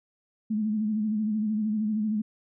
sine tone with vibrato, 214.4 Hz, A3, 45 cents flat, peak -24 dBFS, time 0.5-2.22 s, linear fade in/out 10 ms, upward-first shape sine, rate 13 Hz, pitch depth 55 cents each way, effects none

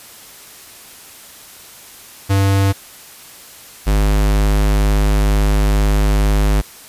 square tone pair in turn, 98 / 51.08 Hz, G2 / G#1, 0 / -28 cents, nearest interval major seventh, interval 1128 cents, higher first, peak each -12 dBFS, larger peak neither, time 2.29-2.73 / 3.86-6.62 s, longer second, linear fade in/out 20 ms, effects white hiss -39 dBFS RMS until 6.88 s + resampled to 32000 Hz

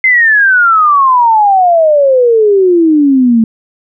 sine exponential sweep, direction down, 2093 to 220 Hz, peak -4 dBFS, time 0.04-3.44 s, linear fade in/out 2 ms, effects none

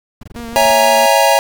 brown noise bursts, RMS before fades -31 dBFS, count 12, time 0.21-0.717 s, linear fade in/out 5 ms, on 23 ms, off 21 ms
sawtooth tone with vibrato, 233.1 Hz, A#3, in tune, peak -22 dBFS, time 0.36-1.06 s, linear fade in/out 0 ms, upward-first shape sine, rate 6.2 Hz, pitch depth 27 cents each way
square chord, A# half-diminished seventh, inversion first, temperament equal with one note detuned, 554.4 / 659.3 / 823.9 / 932.3 Hz, C#5 / E5 / G#5 / A#5, 0 / 0 / -14 / 0 cents, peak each -15 dBFS, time 0.56-1.39 s, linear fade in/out 0 ms
effects none

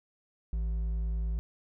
triangle tone with hard clipping, 55 Hz, A1, in tune, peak -30 dBFS, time 0.53-1.39 s, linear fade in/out 0 ms, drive 8 dB, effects none

